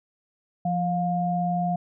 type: tone pair together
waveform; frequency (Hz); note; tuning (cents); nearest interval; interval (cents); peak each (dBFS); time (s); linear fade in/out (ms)
sine; 174.61 / 708.4; F3 / F5; 0 / +24; 2 octaves; 2424; -25; 0.65-1.76; 5
effects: none